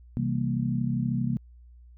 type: chord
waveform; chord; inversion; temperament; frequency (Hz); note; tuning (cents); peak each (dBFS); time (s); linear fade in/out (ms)
sine; C dominant seventh; none; equal with one note detuned; 130.81 / 163.39 / 196 / 233.1; C3 / E3 / G3 / Bb3; 0 / -15 / 0 / 0; -28 / -33 / -32 / -29; 0.17-1.37; 0
effects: added 60 Hz sine -48 dBFS peak until 1.97 s